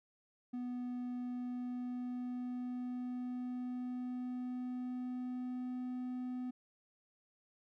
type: tone with pitch glide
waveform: triangle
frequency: 246.9 to 251.1 Hz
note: B3 to B3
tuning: 0 to +29 cents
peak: -36 dBFS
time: 0.53-6.51 s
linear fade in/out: 10 ms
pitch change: +29 cents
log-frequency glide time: 1.18-5.8 s
effects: none